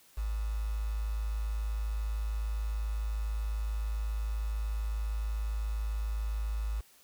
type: tone with quantisation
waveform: sine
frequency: 53.6 Hz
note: A1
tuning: 45 cents flat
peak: -30 dBFS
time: 0.17-6.81 s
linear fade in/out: 10 ms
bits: 8
effects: white hiss -61 dBFS RMS until 7.03 s